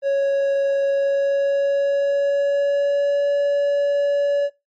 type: tone with pitch glide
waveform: triangle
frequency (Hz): 554 to 569.9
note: C#5 to C#5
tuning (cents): -1 to +48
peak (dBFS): -14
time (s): 0.02-4.5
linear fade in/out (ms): 50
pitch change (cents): +49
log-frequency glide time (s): 0.82-3.29
effects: noise-tail reverb RT60 0.2 s tail -19 dB re dry + MP3 32 kbps

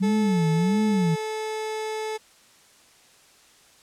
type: tone with vibrato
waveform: sine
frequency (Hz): 185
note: F#3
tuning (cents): 0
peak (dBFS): -19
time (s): 0-1.16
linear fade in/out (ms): 20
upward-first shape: sine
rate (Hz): 1.5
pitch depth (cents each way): 250
type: tone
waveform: 30% pulse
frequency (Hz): 434.7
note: A4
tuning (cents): -21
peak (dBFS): -25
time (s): 0.02-2.18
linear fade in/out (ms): 20
effects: white hiss -55 dBFS RMS until 3.82 s + low-pass 9000 Hz 12 dB/octave

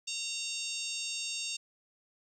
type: harmonic tone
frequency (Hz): 920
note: A#5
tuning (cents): -23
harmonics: 3 / 4 / 5 / 6 / 7 / 8 / 9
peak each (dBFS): -40 / -41 / -42 / -43 / -43 / -44 / -45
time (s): 0.07-1.57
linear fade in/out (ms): 10
effects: 11-bit

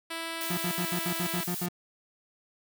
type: tone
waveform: 5% pulse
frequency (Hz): 329.6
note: E4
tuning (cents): 0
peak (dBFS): -22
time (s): 0.1-1.44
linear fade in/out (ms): 10
type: noise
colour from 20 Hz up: blue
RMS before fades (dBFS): -36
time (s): 0.41-1.66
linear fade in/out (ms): 0
type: tone bursts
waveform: 35% pulse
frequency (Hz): 176.9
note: F3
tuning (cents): +23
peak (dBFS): -28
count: 9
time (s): 0.5-1.687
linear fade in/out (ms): 5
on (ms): 75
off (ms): 64
effects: none

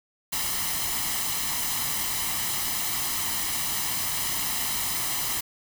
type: noise with comb filter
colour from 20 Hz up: white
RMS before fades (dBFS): -28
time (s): 0.32-5.41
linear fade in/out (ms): 10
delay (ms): 0.99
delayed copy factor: +0.6
effects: none

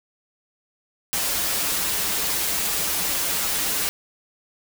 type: noise with comb filter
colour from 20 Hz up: white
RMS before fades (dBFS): -24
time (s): 1.13-3.89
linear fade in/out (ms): 0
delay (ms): 8.1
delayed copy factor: -0.75
effects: none

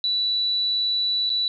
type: tone with dropouts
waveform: sine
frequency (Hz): 3951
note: B7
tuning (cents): 0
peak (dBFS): -20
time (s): 0.04-1.48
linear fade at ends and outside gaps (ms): 1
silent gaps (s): 1.294-1.301
effects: none

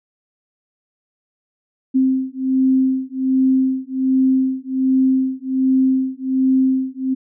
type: beating tone pair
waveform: sine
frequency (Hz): 261.6 / 262.9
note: C4 / C4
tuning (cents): 0 / +8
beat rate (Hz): 1.3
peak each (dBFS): -17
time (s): 1.94-7.15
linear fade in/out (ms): 20
effects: none

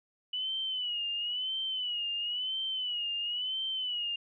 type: tone with vibrato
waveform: sine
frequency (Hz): 2960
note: F#7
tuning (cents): 0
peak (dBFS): -31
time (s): 0.33-4.16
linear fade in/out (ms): 5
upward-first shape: sine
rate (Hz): 0.98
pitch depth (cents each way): 91
effects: none

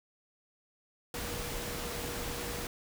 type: tone in noise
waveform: sine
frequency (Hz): 479.1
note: A#4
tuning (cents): +47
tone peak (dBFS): -44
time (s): 1.14-2.67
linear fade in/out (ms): 2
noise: pink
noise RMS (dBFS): -38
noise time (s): 1.14-2.67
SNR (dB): -9
effects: none

